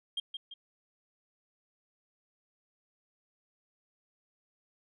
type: tone with echo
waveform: sine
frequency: 3210 Hz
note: G7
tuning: 40 cents sharp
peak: -29 dBFS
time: 0.17-0.2 s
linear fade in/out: 5 ms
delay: 170 ms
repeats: 2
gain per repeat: -7 dB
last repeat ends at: 0.54 s
effects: tanh soft clip ceiling -29 dBFS